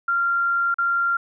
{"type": "tone with dropouts", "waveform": "sine", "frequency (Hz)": 1385, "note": "F6", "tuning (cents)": -15, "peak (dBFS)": -18, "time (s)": [0.08, 1.17], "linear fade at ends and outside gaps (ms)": 5, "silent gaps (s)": [0.743, 0.784], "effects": []}